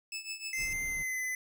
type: tone with tremolo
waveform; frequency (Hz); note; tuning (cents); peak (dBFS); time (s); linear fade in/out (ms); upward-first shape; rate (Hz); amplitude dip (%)
20% pulse; 2617; E7; -13; -30; 0.12-0.73; 2; triangle; 6.5; 85
type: tone with pitch glide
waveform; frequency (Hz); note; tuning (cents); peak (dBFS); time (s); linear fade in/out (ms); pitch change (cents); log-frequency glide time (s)
square; 2082 to 2022; C7 to B6; -9 to +40; -33; 0.53-1.35; 2; -51; 0.84-1.21
type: noise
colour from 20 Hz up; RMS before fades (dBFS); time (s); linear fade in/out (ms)
brown; -46; 0.57-1.04; 20
effects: none